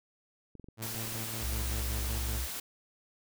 clicks, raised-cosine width 3 ms, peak -36 dBFS, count 9, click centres 0.553 / 0.597 / 0.643 / 0.686 / 0.947 / 1.078 / 1.123 / 1.155 / 1.207 s
sawtooth tone with tremolo, 111.8 Hz, A2, 28 cents sharp, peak -34 dBFS, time 0.77-2.43 s, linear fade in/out 50 ms, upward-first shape square, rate 5.3 Hz, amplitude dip 45%
white noise, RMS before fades -39 dBFS, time 0.82-2.6 s, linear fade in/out 5 ms
sine tone with vibrato, 63.1 Hz, B1, 38 cents sharp, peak -32 dBFS, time 1.4-2.48 s, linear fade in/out 50 ms, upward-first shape square, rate 4.1 Hz, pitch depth 10 cents each way
effects none

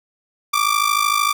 sawtooth ring-modulated tone, 1174.7 Hz, D6, in tune, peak -9 dBFS, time 0.53-1.33 s, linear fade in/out 10 ms, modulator 26.6 Hz, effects none

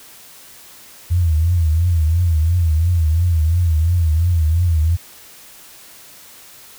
sine tone with vibrato, 82.9 Hz, E2, 10 cents sharp, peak -12 dBFS, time 1.1-4.97 s, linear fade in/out 20 ms, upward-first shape triangle, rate 2.9 Hz, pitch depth 150 cents each way, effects white hiss -42 dBFS RMS until 6.78 s

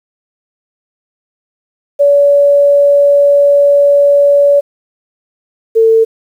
sine tone pair in turn, 570 / 449.1 Hz, C#5 / A4, +48 / +35 cents, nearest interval major third, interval 413 cents, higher first, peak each -4 dBFS, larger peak neither, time 1.99-4.61 / 5.75-6.05 s, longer first, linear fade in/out 20 ms, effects 7-bit

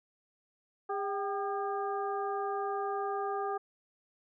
harmonic tone with a mistuned harmonic, 403.8 Hz, G#4, 49 cents flat, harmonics 1 / 2 / 3 / 4, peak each -35 / -35 / -38 / -48 dBFS, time 0.89-3.58 s, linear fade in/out 10 ms, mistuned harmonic 2, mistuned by -58 cents, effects none

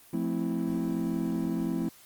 triangle chord, F major seventh, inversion none, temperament equal, 174.61 / 220 / 261.6 / 329.6 Hz, F3 / A3 / C4 / E4, 0 / 0 / 0 / 0 cents, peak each -31 dBFS, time 0.13-1.89 s, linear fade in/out 5 ms, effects white hiss -55 dBFS RMS until 2.05 s + Opus 24 kbps

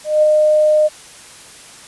sine tone with ADSR envelope, 611 Hz, D#5, 32 cents flat, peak -7 dBFS, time 0.04-0.89 s, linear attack 190 ms, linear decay 6 ms, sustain -2 dB, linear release 30 ms, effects white hiss -39 dBFS RMS until 1.87 s + resampled to 24000 Hz

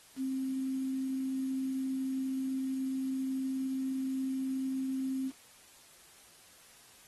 sine tone with quantisation, 264.3 Hz, C4, 18 cents sharp, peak -31 dBFS, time 0.16-5.32 s, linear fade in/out 50 ms, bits 9, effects white hiss -58 dBFS RMS until 7.07 s + AAC 32 kbps

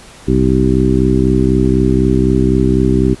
harmonic tone with a mistuned harmonic, 64 Hz, C2, 38 cents flat, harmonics 1 / 2 / 3 / 4 / 5 / 6, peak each -16 / -16 / -16 / -16 / -16 / -16 dBFS, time 0.27-3.15 s, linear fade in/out 20 ms, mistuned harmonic 1, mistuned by -120 cents, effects pink hiss -38 dBFS RMS until 3.2 s + resampled to 24000 Hz

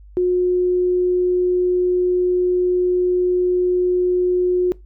sine tone, 360.9 Hz, F#4, 43 cents flat, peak -14 dBFS, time 0.17-4.72 s, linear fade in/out 0 ms, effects noise-tail reverb RT60 0.2 s tail -21 dB re dry + added 50 Hz sine -40 dBFS peak until 4.85 s

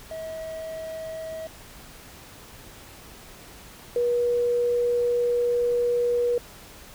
triangle / sine tone pair in turn, 642 / 482 Hz, E5 / B4, -46 / -42 cents, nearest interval perfect fourth, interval 496 cents, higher first, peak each -30 / -20 dBFS, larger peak second, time 0.11-1.47 / 3.96-6.38 s, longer second, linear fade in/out 2 ms, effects pink hiss -46 dBFS RMS until 6.94 s

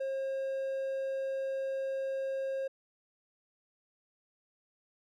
triangle tone, 537 Hz, C5, 45 cents sharp, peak -30 dBFS, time 0-2.68 s, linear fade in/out 10 ms, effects none

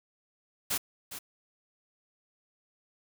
white noise with echo, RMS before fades -30 dBFS, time 0.7-0.78 s, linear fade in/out 10 ms, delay 410 ms, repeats 1, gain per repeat -11 dB, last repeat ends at 1.19 s, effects none

